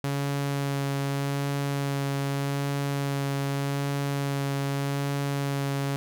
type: tone with vibrato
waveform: sawtooth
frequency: 140 Hz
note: C#3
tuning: 18 cents sharp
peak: -22 dBFS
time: 0.04-5.96 s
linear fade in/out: 0 ms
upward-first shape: sine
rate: 0.83 Hz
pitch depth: 12 cents each way
effects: none